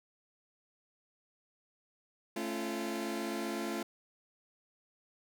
sawtooth chord, A augmented, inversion none, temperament just, 220 / 275 / 343.8 Hz, A3 / C#4 / E#4, 0 / -14 / -27 cents, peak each -35 / -37 / -34 dBFS, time 2.36-3.83 s, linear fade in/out 5 ms, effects none

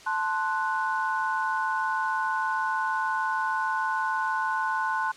sine chord, F# diminished, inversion first, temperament equal, 880 / 1046.5 / 1480 Hz, A5 / C6 / F#6, 0 / 0 / 0 cents, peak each -29 dBFS, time 0.06-5.12 s, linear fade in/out 10 ms, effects white hiss -48 dBFS RMS until 5.16 s + low-pass 6000 Hz 12 dB/octave

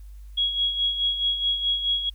sine tone with tremolo, 3319 Hz, G#7, 2 cents flat, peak -19 dBFS, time 0.37-2.1 s, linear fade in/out 10 ms, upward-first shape sine, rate 4.7 Hz, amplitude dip 60%, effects added 50 Hz sine -39 dBFS peak until 2.14 s + white hiss -64 dBFS RMS until 2.14 s

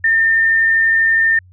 sine tone with amplitude modulation, 1808 Hz, A6, 47 cents sharp, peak -9 dBFS, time 0.04-1.39 s, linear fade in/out 5 ms, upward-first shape sine, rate 92.3 Hz, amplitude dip 25%, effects added 91 Hz sine -42 dBFS peak until 1.52 s

